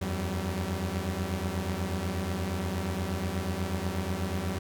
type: tone cluster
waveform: sawtooth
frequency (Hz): 83.9 / 92.2 / 192.3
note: E2 / F#2 / G3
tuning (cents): +31 / -6 / -33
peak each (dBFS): -30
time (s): 0.01-4.59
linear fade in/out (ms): 10
effects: none